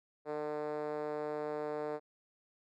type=tone with band-pass filter; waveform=5% pulse; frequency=150.3 Hz; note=D3; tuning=40 cents sharp; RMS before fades=-38 dBFS; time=0.25-2 s; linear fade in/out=50 ms; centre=480 Hz; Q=2.5; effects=none